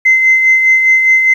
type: tone with tremolo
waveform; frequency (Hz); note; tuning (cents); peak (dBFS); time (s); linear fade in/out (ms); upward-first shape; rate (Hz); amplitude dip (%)
sine; 2064; C7; -24; -3; 0.05-1.34; 10; sine; 4.9; 45
effects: tanh soft clip ceiling 0 dBFS + 7-bit